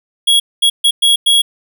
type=tone bursts at uneven times; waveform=square; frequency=3322 Hz; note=G#7; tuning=in tune; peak=-8 dBFS; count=5; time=0.27-0.4 / 0.62-0.7 / 0.84-0.91 / 1.02-1.16 / 1.26-1.42 s; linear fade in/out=10 ms; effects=none

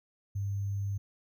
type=tone with sample-and-hold; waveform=sine; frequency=99.6 Hz; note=G2; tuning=28 cents sharp; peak=-30 dBFS; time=0.35-0.98 s; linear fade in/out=10 ms; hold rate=6300 Hz; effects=none

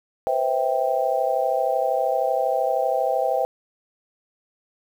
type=chord; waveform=sine; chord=C major seventh; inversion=third; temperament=just; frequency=490.5 / 523.3 / 654.1 / 784.9 Hz; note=B4 / C5 / E5 / G5; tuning=-12 / 0 / -14 / +2 cents; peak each=-29 / -24 / -24 / -24 dBFS; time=0.27-3.45 s; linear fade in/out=0 ms; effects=8-bit

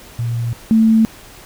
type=tone pair in turn; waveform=sine; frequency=117.8 / 222.4 Hz; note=A#2 / A3; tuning=+19 / +19 cents; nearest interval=major seventh; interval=1100 cents; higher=second; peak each=-17 / -8 dBFS; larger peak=second; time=0.19-0.53 / 0.71-1.05 s; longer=neither; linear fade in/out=0 ms; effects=pink hiss -40 dBFS RMS until 1.45 s

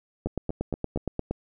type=two click trains; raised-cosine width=2 ms; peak=-20 / -14 dBFS; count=4 / 10; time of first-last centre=0.27-0.974 / 0.26-1.31 s; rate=4.26 / 8.57 Hz; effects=none

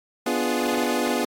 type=chord; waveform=25% pulse; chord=B diminished seventh; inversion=none; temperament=equal; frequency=246.9 / 293.7 / 349.2 / 415.3 Hz; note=B3 / D4 / F4 / Ab4; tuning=0 / 0 / 0 / 0 cents; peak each=-22 / -25 / -24 / -25 dBFS; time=0.26-1.25 s; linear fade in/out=5 ms; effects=AAC 48 kbps

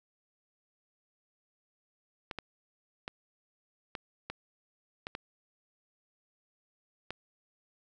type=clicks; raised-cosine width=0.3 ms; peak=-21 dBFS; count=8; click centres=2.312 / 2.387 / 3.079 / 3.952 / 4.3 / 5.069 / 5.151 / 7.106 s; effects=none

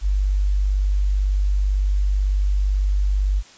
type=tone; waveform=sine; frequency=49 Hz; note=G1; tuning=in tune; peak=-16 dBFS; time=0.01-3.43 s; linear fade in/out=50 ms; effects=white hiss -47 dBFS RMS until 3.57 s + resampled to 16000 Hz

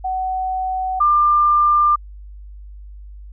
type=tone pair in turn; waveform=sine; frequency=750 / 1194.3 Hz; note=F#5 / D6; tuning=+23 / +29 cents; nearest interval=minor sixth; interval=806 cents; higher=second; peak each=-19 / -11 dBFS; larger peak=second; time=0.04-1 / 1-1.96 s; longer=neither; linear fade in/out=10 ms; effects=added 50 Hz sine -34 dBFS peak until 3.32 s

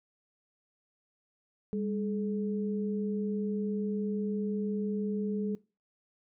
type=tone pair together; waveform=sine; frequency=201.5 / 427 Hz; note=G3 / G#4; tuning=+48 / +48 cents; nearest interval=octave + minor second; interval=1300 cents; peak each=-31 / -35 dBFS; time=1.73-5.55 s; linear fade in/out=0 ms; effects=noise-tail reverb RT60 0.3 s tail -21 dB re dry

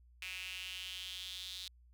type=tone with high-pass filter sweep; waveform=sawtooth; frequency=185 Hz; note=F#3; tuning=in tune; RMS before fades=-45 dBFS; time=0.22-1.68 s; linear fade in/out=2 ms; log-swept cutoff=2500 to 3800 Hz; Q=5.3; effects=added 60 Hz sine -60 dBFS peak until 1.93 s

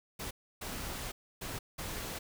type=noise bursts at uneven times; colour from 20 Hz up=pink; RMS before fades=-40 dBFS; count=4; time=0.19-0.31 / 0.61-1.12 / 1.41-1.59 / 1.78-2.19 s; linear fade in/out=10 ms; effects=none

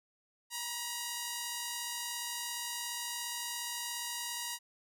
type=tone pair together; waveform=5% pulse; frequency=950.6 / 987.8 Hz; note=A#5 / B5; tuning=+34 / 0 cents; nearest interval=minor second; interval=66 cents; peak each=-25 / -34 dBFS; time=0.5-4.59 s; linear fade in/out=50 ms; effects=none

